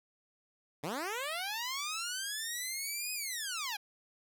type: linear two-way sweep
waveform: 10% pulse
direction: up then down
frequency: 131.2 to 2520 to 781 Hz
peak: -27 dBFS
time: 0.83-3.77 s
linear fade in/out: 10 ms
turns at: 3.13 s
effects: none